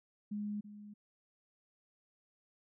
sine tone with echo, 207.7 Hz, G#3, in tune, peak -36 dBFS, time 0.31-0.61 s, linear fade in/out 10 ms, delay 330 ms, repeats 1, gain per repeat -12 dB, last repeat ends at 0.94 s, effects none

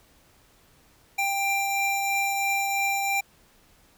square tone pair together, 790 / 2367 Hz, G5 / D7, +13 / +13 cents, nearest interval octave + perfect fifth, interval 1900 cents, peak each -27 dBFS, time 1.18-3.21 s, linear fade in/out 10 ms, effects pink hiss -59 dBFS RMS until 3.97 s

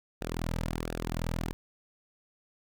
sawtooth tone with flanger, 41.2 Hz, E1, in tune, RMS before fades -34 dBFS, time 0.21-1.53 s, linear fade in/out 0 ms, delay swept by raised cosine 0.93 to 2.83 ms, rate 1.4 Hz, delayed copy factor -0.7, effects none

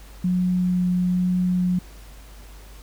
sine tone with vibrato, 180.6 Hz, F#3, 42 cents flat, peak -18 dBFS, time 0.24-1.79 s, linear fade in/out 5 ms, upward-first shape triangle, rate 1.1 Hz, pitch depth 8 cents each way, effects added 50 Hz sine -41 dBFS peak until 2.82 s + pink hiss -49 dBFS RMS until 2.82 s

